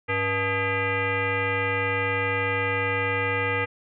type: tone with frequency modulation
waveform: sine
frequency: 1244.5 Hz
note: D#6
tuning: in tune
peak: -22 dBFS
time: 0.08-3.66 s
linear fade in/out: 20 ms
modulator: 381 Hz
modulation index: 3.2
effects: none